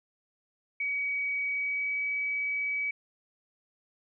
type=tone with pitch glide; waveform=sine; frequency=2265 to 2279 Hz; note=C#7 to C#7; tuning=+37 to +47 cents; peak=-28 dBFS; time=0.8-2.91 s; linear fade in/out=5 ms; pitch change=+10 cents; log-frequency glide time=1.48-2.02 s; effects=none